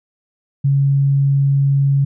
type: tone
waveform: sine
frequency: 138.9 Hz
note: C#3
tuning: 4 cents sharp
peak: -11 dBFS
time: 0.64-2.05 s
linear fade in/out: 10 ms
effects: none